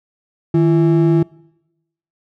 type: ring-modulated tone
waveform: triangle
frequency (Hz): 246.9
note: B3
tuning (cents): 0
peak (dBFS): -5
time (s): 0.54-1.23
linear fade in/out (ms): 5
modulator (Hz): 90.5
effects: noise-tail reverb RT60 0.9 s tail -24 dB re dry